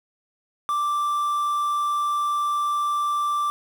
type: tone with quantisation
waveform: triangle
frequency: 1174.7 Hz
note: D6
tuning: in tune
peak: -19 dBFS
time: 0.69-3.5 s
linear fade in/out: 0 ms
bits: 7
effects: none